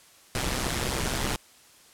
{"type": "noise with amplitude modulation", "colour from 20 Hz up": "pink", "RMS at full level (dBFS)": -25, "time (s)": [0.35, 1.36], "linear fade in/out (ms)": 2, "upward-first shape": "sine", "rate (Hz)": 130, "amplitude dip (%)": 75, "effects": ["white hiss -55 dBFS RMS until 1.93 s", "low-pass 11000 Hz 12 dB/octave"]}